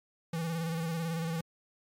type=tone with vibrato; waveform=square; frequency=164.81 Hz; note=E3; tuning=in tune; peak=-32 dBFS; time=0.33-1.41 s; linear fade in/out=5 ms; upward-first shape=square; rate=18 Hz; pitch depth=38 cents each way; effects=MP3 64 kbps